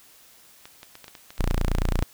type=clicks; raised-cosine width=0.2 ms; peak=-24 dBFS; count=10; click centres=0.655 / 0.831 / 0.954 / 1.043 / 1.081 / 1.152 / 1.305 / 1.38 / 1.504 / 1.576 s
type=tone; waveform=sawtooth; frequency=29.14 Hz; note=A#0; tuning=in tune; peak=-17 dBFS; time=1.39-2.03 s; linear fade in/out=0 ms
effects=white hiss -53 dBFS RMS until 2.13 s